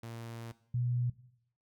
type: tone pair in turn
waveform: sawtooth / sine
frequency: 115.6 / 122.22 Hz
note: A#2 / B2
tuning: -14 / -18 cents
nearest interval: minor second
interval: 96 cents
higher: second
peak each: -38 / -29 dBFS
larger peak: second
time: 0.03-0.52 / 0.74-1.1 s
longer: first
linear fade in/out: 5 ms
effects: noise-tail reverb RT60 0.7 s tail -17 dB re dry